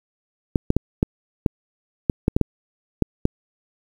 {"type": "clicks", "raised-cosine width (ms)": 3, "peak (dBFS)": -3, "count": 11, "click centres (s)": [0.558, 0.704, 0.766, 1.029, 1.462, 2.098, 2.281, 2.365, 2.413, 3.023, 3.254], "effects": ["7-bit"]}